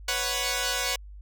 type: chord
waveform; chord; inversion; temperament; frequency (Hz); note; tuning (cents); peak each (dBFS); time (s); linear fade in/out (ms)
5% pulse; B suspended second; none; equal; 493.9 / 554.4 / 740; B4 / C#5 / F#5; 0 / 0 / 0; -19; 0.08-0.96; 5
effects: added 50 Hz sine -41 dBFS peak until 1.21 s